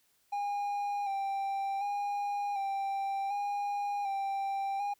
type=tone with vibrato; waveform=triangle; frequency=800 Hz; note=G5; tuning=35 cents sharp; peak=-29 dBFS; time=0.32-4.94 s; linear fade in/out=10 ms; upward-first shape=square; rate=0.67 Hz; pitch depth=29 cents each way; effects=white hiss -71 dBFS RMS until 4.99 s